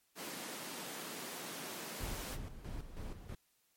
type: high-pass noise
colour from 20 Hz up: pink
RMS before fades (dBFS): -45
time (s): 0.15-2.38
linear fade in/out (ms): 50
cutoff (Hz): 180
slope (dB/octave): 24
type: noise with tremolo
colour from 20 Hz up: brown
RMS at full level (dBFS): -42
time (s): 2-3.35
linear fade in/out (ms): 5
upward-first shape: square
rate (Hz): 3.1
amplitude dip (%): 60
effects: white hiss -75 dBFS RMS until 3.76 s + MP3 64 kbps